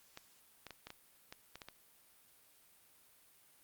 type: clicks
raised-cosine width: 0.2 ms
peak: -30 dBFS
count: 9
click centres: 0.174 / 0.667 / 0.707 / 0.87 / 0.904 / 1.325 / 1.556 / 1.618 / 1.686 s
effects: white hiss -66 dBFS RMS until 3.63 s + Opus 48 kbps